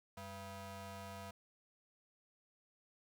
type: ring-modulated tone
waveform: 20% pulse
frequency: 293.5 Hz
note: D4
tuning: 1 cent flat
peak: -39 dBFS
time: 0.17-1.31 s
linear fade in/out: 5 ms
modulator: 385 Hz
effects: none